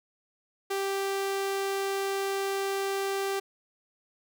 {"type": "tone", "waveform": "sawtooth", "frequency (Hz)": 392, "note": "G4", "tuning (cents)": 0, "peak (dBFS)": -24, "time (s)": [0.7, 3.4], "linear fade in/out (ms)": 10, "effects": []}